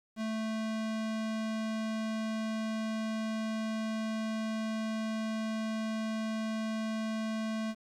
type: tone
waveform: square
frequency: 220 Hz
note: A3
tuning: in tune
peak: -33 dBFS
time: 0.16-7.75 s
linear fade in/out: 50 ms
effects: low-pass 7000 Hz 12 dB/octave + 10-bit